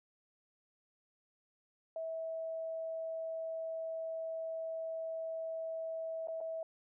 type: tone with dropouts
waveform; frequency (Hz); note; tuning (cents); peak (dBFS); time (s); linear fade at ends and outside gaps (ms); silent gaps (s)
sine; 650; E5; -24; -37; 1.96-6.63; 2; 6.273-6.283 / 6.405-6.411
effects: none